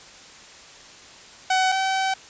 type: tone pair in turn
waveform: sawtooth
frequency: 752 / 765.6 Hz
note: F#5 / G5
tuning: +28 / -41 cents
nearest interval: unison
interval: 31 cents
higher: second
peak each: -14 / -17 dBFS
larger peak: first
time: 1.5-1.72 / 1.72-2.14 s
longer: second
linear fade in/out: 5 ms
effects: white hiss -45 dBFS RMS until 2.29 s + resampled to 16000 Hz